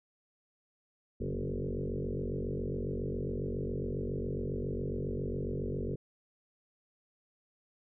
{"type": "tone with frequency modulation", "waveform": "sine", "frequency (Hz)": 144.7, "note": "D3", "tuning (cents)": -25, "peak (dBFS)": -32, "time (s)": [1.2, 5.96], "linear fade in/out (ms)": 10, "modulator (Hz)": 47.3, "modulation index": 6.9, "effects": []}